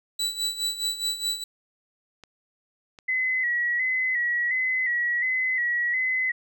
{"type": "tone with tremolo", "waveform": "35% pulse", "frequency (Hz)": 3951, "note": "B7", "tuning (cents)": 0, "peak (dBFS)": -21, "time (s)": [0.19, 1.44], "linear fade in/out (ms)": 5, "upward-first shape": "sine", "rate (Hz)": 4.8, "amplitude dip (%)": 75}
{"type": "clicks", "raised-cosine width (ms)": 0.2, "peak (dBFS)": -28, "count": 2, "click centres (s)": [2.237, 2.988]}
{"type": "tone with vibrato", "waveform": "sine", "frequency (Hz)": 1975.5, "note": "B6", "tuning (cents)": 0, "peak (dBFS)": -22, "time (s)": [3.08, 6.32], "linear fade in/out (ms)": 10, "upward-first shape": "square", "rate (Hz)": 1.4, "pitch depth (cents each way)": 49}
{"effects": []}